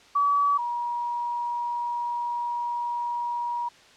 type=tone pair in turn; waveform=sine; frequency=1143 / 955.9 Hz; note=D6 / A#5; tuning=-47 / +43 cents; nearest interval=minor third; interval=310 cents; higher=first; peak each=-19 / -26 dBFS; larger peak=first; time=0.15-0.58 / 0.58-3.69 s; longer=second; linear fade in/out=10 ms; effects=white hiss -53 dBFS RMS until 3.96 s + low-pass 5000 Hz 12 dB/octave